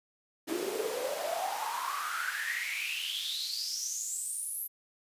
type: noise with high-pass filter sweep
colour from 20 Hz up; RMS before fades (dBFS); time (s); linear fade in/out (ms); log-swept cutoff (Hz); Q
pink; -35; 0.47-4.68; 20; 320 to 12000; 9.4
effects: resampled to 32000 Hz